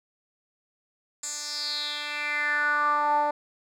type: tone with band-pass filter sweep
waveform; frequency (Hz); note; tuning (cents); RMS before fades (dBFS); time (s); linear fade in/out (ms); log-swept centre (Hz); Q
10% pulse; 295.1; D4; +8; -27; 1.23-3.31; 5; 7400 to 740; 5.1
effects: none